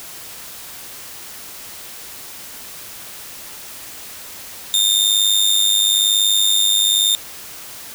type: tone with amplitude modulation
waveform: sawtooth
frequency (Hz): 3633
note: A#7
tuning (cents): -45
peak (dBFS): -7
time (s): 4.74-7.15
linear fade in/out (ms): 0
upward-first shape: sine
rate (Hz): 101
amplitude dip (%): 70
effects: white hiss -35 dBFS RMS until 7.94 s